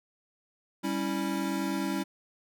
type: chord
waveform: square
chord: C# diminished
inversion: second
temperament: equal with one note detuned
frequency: 196 / 277.2 / 326.6 Hz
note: G3 / C#4 / E4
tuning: 0 / 0 / -16 cents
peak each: -34 dBFS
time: 0.83-2.04 s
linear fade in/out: 20 ms
effects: none